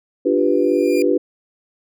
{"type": "chord", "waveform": "sine", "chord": "G dominant seventh", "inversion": "second", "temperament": "equal", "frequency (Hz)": [293.7, 349.2, 392, 493.9], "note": ["D4", "F4", "G4", "B4"], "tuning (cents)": [0, 0, 0, 0], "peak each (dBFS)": -19, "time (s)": [0.25, 1.18], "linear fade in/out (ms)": 10}
{"type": "tone with exponential growth", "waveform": "sawtooth", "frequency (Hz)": 2403, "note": "D7", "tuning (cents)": 39, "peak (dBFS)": -22, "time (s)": [0.37, 1.02], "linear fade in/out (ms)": 1, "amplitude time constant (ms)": 140}
{"effects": []}